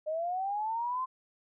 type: linear sweep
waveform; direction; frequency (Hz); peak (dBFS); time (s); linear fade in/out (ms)
sine; up; 606 to 1049; -30; 0.06-1.06; 20
effects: none